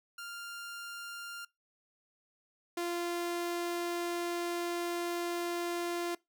sawtooth tone pair in turn, 1396.9 / 346.2 Hz, F6 / F4, 0 / -15 cents, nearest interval 2 octaves, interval 2415 cents, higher first, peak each -38 / -29 dBFS, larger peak second, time 0.18-1.45 / 2.77-6.15 s, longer second, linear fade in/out 5 ms, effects noise-tail reverb RT60 0.2 s tail -23 dB re dry

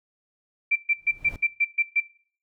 sine tone bursts, 2349 Hz, D7, in tune, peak -18 dBFS, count 8, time 0.71-2.004 s, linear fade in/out 10 ms, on 48 ms, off 130 ms
brown noise with exponential growth, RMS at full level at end -34 dBFS, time 0.95-1.36 s, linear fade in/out 2 ms, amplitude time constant 89 ms
effects noise-tail reverb RT60 0.5 s tail -19 dB re dry

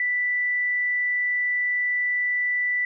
sine tone, 1975.5 Hz, B6, in tune, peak -21 dBFS, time 0-2.85 s, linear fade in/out 2 ms, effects none

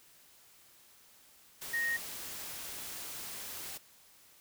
sine tone in noise, 1864.7 Hz, A#6, in tune, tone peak -30 dBFS, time 1.73-1.97 s, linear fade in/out 10 ms, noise white, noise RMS -43 dBFS, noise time 1.61-3.78 s, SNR +10 dB, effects white hiss -61 dBFS RMS until 4.4 s

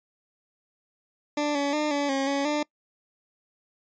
20% pulse tone with pitch steps, 294.8 / 283.5 / 301.4 / 285.9 / 271.4 / 279.3 / 297.6 Hz, D4 / C#4 / D4 / D4 / C#4 / C#4 / D4, +7 / +39 / +45 / -46 / -36 / +13 / +23 cents, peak -19 dBFS, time 1.37-2.63 s, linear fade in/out 5 ms, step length 180 ms, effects noise-tail reverb RT60 0.1 s tail -24 dB re dry + resampled to 16000 Hz

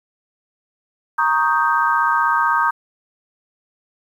sine chord, Eb dominant seventh, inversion second, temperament equal, 932.3 / 1108.7 / 1244.5 / 1568 Hz, Bb5 / Db6 / Eb6 / G6, 0 / 0 / 0 / 0 cents, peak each -19 / -22 / -19 / -20 dBFS, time 1.18-2.71 s, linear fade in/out 10 ms, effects 8-bit

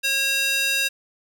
square tone with high-pass filter, 544 Hz, C#5, 33 cents flat, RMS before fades -22 dBFS, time 0.03-0.89 s, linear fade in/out 20 ms, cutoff 2500 Hz, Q 1.8, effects none

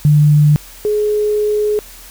sine tone pair in turn, 148.8 / 420.9 Hz, D3 / G#4, +23 / +23 cents, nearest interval octave + tritone, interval 1800 cents, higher second, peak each -6 / -12 dBFS, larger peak first, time 0.05-0.56 / 0.85-1.79 s, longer second, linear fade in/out 0 ms, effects added 41 Hz sine -40 dBFS peak until 2.1 s + white hiss -38 dBFS RMS until 2.1 s

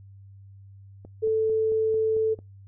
click train, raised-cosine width 2 ms, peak -30 dBFS, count 7, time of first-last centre 1.05-2.389 s, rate 4.48 Hz
sine tone, 440 Hz, A4, in tune, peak -20 dBFS, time 1.22-2.35 s, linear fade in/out 20 ms
effects noise-tail reverb RT60 0.2 s tail -24 dB re dry + added 98 Hz sine -45 dBFS peak until 2.67 s

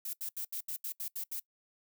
violet noise bursts, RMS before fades -38 dBFS, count 9, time 0.05-1.397 s, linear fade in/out 5 ms, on 83 ms, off 75 ms, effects noise-tail reverb RT60 0.1 s tail -22 dB re dry

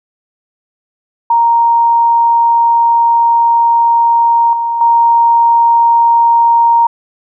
sine tone with level steps, 932.3 Hz, A#5, in tune, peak -6 / -12 / -5 dBFS, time 1.3-6.87 s, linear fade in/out 5 ms, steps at 4.53 / 4.81 s, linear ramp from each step 2 ms, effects none

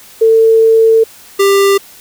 sine / square tone pair in turn, 448.4 / 395.9 Hz, A4 / G4, +33 / +17 cents, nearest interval major second, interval 216 cents, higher first, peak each -4 / -7 dBFS, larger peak first, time 0.21-1.04 / 1.39-1.78 s, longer first, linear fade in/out 10 ms, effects white hiss -38 dBFS RMS until 2 s

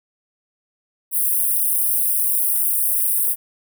white high-pass noise, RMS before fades -19 dBFS, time 1.11-3.36 s, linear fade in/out 50 ms, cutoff 8900 Hz, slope 96 dB/octave, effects none

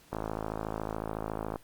click train, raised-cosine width 1 ms, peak -19 dBFS, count 78, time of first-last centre 0.13-1.559 s, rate 53.9 Hz, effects pink hiss -59 dBFS RMS until 1.63 s + Opus 48 kbps

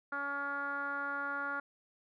10% pulse tone with low-pass filter, 282.1 Hz, C#4, 30 cents sharp, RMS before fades -37 dBFS, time 0.12-1.6 s, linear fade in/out 5 ms, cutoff 1400 Hz, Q 6.2, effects none

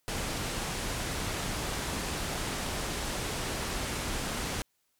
pink low-pass noise, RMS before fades -34 dBFS, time 0.08-4.62 s, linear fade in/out 0 ms, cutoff 11000 Hz, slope 24 dB/octave, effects white hiss -75 dBFS RMS until 4.99 s

